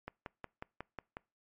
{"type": "click train", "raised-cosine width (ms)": 0.5, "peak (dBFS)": -26, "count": 7, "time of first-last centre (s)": [0.08, 1.169], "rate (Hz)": 5.51, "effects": ["noise-tail reverb RT60 0.3 s tail -25 dB re dry", "MP3 48 kbps"]}